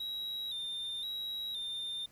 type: tone with vibrato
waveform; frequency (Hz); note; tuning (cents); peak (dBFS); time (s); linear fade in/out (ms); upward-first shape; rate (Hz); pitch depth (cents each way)
triangle; 3729; A#7; 0; -35; 0-2.06; 5; square; 0.97; 57
effects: pink hiss -64 dBFS RMS until 2.11 s